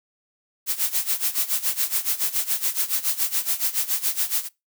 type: noise with tremolo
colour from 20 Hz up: blue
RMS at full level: -21 dBFS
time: 0.66-4.49 s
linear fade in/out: 50 ms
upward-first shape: sine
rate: 7.1 Hz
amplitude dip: 85%
effects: noise-tail reverb RT60 0.2 s tail -21 dB re dry